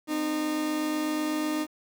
40% pulse tone pair together, 258.2 / 306.2 Hz, C4 / D#4, -23 / -28 cents, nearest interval minor third, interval 295 cents, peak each -35 / -26 dBFS, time 0.07-1.67 s, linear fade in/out 50 ms, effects 9-bit

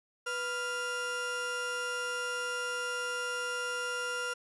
35% pulse tone pair together, 493.9 / 1396.9 Hz, B4 / F6, 0 / 0 cents, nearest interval octave + tritone, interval 1800 cents, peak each -37 / -32 dBFS, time 0.26-4.34 s, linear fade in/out 10 ms, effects resampled to 24000 Hz + 11-bit

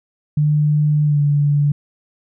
sine tone with pitch glide, 149.7 to 145.1 Hz, D3 to D3, +33 to -21 cents, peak -12 dBFS, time 0.37-1.72 s, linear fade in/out 5 ms, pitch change -54 cents, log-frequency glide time 1.04-1.2 s, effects none

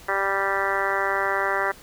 harmonic tone, 196 Hz, G3, in tune, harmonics 2 / 3 / 4 / 5 / 6 / 7 / 8 / 9 / 10, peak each -30 / -30 / -30 / -30 / -30 / -30 / -30 / -30 / -30 dBFS, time 0.08-1.72 s, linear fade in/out 10 ms, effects pink hiss -47 dBFS RMS until 1.82 s

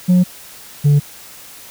sine tone pair in turn, 180.6 / 144.9 Hz, F#3 / D3, -42 / -23 cents, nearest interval major third, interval 381 cents, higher first, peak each -5 dBFS, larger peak neither, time 0.08-0.24 / 0.84-1 s, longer neither, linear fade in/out 20 ms, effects tanh soft clip ceiling -7 dBFS + white hiss -38 dBFS RMS until 1.7 s

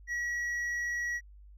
sine tone with hard clipping, 1921 Hz, B6, 48 cents flat, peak -32 dBFS, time 0.07-1.21 s, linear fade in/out 50 ms, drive 4 dB, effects added 50 Hz sine -50 dBFS peak until 1.57 s

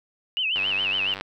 sine tone with vibrato, 2794 Hz, F7, in tune, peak -22 dBFS, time 0.37-1.14 s, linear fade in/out 0 ms, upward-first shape sine, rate 7.2 Hz, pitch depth 170 cents each way
click train, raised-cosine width 0.3 ms, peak -18 dBFS, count 64, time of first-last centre 0.56-1.21 s, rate 96.9 Hz
effects none

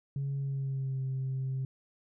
sine tone with pitch glide, 138.59 to 132.26 Hz, C#3 to C3, 0 to +19 cents, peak -29 dBFS, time 0.16-1.65 s, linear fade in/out 2 ms, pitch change -81 cents, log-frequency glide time 0.37-1.02 s, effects tanh soft clip ceiling -28 dBFS

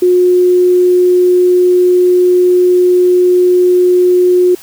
sine tone, 360.5 Hz, F#4, 45 cents flat, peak -5 dBFS, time 0.02-4.55 s, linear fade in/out 5 ms, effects white hiss -36 dBFS RMS until 4.62 s

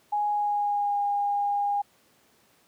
sine tone with pitch glide, 830.6 to 813 Hz, G#5 to G#5, 0 to -37 cents, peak -23 dBFS, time 0.12-1.82 s, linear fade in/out 10 ms, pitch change -37 cents, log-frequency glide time 0.29-1 s, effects pink hiss -62 dBFS RMS until 2.67 s + high-pass 150 Hz 12 dB/octave

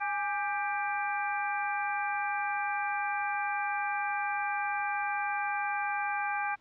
harmonic tone with a mistuned harmonic, 394.3 Hz, G4, 10 cents sharp, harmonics 2 / 3 / 4 / 5 / 6, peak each -32 / -38 / -35 / -45 / -37 dBFS, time 0-6.56 s, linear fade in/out 20 ms, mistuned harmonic 2, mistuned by +74 cents, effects pink hiss -66 dBFS RMS until 6.6 s + low-pass 4000 Hz 12 dB/octave

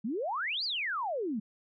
sine exponential two-way sweep, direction up then down, 197.9 to 4978 to 197.9 Hz, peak -30 dBFS, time 0.04-1.4 s, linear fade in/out 10 ms, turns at 0.64 s, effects MP3 64 kbps

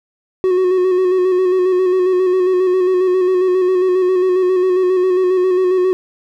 triangle tone with vibrato, 368.4 Hz, F#4, 7 cents flat, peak -9 dBFS, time 0.44-5.93 s, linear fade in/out 0 ms, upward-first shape square, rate 7.4 Hz, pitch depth 29 cents each way, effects none

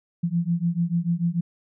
sine beating tone pair, 167.5 / 174.3 Hz, E3 / F3, +28 / -3 cents, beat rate 6.8 Hz, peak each -24 dBFS, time 0.23-1.41 s, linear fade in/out 10 ms, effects none

